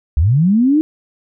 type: linear sweep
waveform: sine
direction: up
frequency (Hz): 63.8 to 318.8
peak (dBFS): -9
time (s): 0.17-0.81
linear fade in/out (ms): 0
effects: none